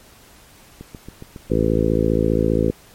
click train, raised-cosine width 3 ms, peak -21 dBFS, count 9, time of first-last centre 0.81-1.913 s, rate 7.25 Hz
harmonic tone, 55 Hz, A1, in tune, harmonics 1 / 2 / 3 / 4 / 5 / 6 / 7 / 8 / 9, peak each -24 / -24 / -24 / -24 / -24 / -24 / -24 / -24 / -24 dBFS, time 1.5-2.71 s, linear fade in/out 10 ms
effects pink hiss -48 dBFS RMS until 2.94 s + MP3 64 kbps

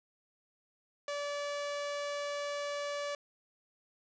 sawtooth tone, 577 Hz, D5, 31 cents flat, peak -31 dBFS, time 1.08-3.15 s, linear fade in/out 2 ms, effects resampled to 16000 Hz + 10-bit

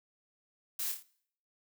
blue noise with echo, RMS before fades -36 dBFS, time 0.79-0.92 s, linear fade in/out 5 ms, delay 27 ms, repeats 4, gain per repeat -5 dB, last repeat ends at 1.028 s, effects noise-tail reverb RT60 0.6 s tail -21 dB re dry

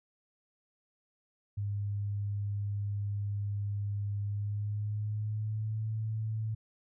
sine tone with pitch glide, 101.8 to 109.74 Hz, G#2 to A2, -34 to -4 cents, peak -31 dBFS, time 1.57-6.55 s, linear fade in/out 10 ms, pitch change +130 cents, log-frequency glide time 4.23-5.89 s, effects none

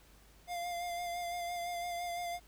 square tone with vibrato, 698.5 Hz, F5, in tune, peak -37 dBFS, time 0.47-2.4 s, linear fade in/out 50 ms, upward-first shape sine, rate 5.9 Hz, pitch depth 25 cents each way, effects added 50 Hz sine -61 dBFS peak until 2.47 s + pink hiss -63 dBFS RMS until 2.47 s

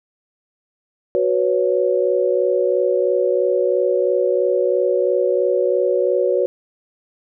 sine chord, F# suspended fourth, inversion none, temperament equal with one note detuned, 370 / 493.9 / 556.9 Hz, F#4 / B4 / C#5, 0 / 0 / +8 cents, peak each -19 dBFS, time 1.15-6.46 s, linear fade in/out 0 ms, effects none

